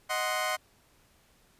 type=chord; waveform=20% pulse; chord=C diminished; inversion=first; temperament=equal; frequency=622.3 / 740 / 1046.5 Hz; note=Eb5 / Gb5 / C6; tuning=0 / 0 / 0 cents; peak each=-28 dBFS; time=0.09-0.57 s; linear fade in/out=20 ms; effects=pink hiss -64 dBFS RMS until 1.59 s + resampled to 32000 Hz